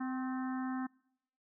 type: harmonic tone with a mistuned harmonic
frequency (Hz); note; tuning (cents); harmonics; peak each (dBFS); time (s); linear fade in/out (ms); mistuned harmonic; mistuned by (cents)
258.2; C4; -23; 1 / 3 / 4 / 5 / 6 / 7; -35 / -45 / -47 / -49 / -51 / -52; 0-0.87; 10; 4; +38
effects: noise-tail reverb RT60 0.8 s tail -25 dB re dry